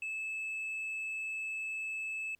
sine tone with tanh clipping, 2611 Hz, E7, 17 cents flat, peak -36 dBFS, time 0.02-2.35 s, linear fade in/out 2 ms, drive 2 dB, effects pink hiss -75 dBFS RMS until 2.39 s

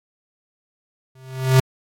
square tone with exponential growth, 130.81 Hz, C3, in tune, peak -9 dBFS, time 1.15-1.6 s, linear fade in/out 5 ms, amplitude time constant 97 ms, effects AAC 64 kbps

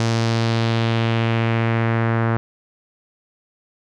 sawtooth tone with low-pass filter sweep, 114.4 Hz, A#2, 32 cents flat, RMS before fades -19 dBFS, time 0-2.37 s, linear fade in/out 0 ms, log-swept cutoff 5900 to 1500 Hz, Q 1.8, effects none

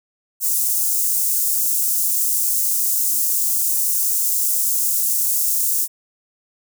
white high-pass noise, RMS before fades -19 dBFS, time 0.4-5.88 s, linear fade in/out 50 ms, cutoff 6800 Hz, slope 24 dB/octave, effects none

